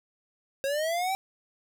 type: linear sweep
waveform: square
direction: up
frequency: 536 to 782 Hz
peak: -27 dBFS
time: 0.64-1.15 s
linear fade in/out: 0 ms
effects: none